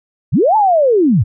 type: linear two-way sweep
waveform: sine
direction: up then down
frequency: 80.9 to 890 to 80.9 Hz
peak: -8 dBFS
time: 0.32-1.24 s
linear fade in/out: 20 ms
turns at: 0.56 s
effects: none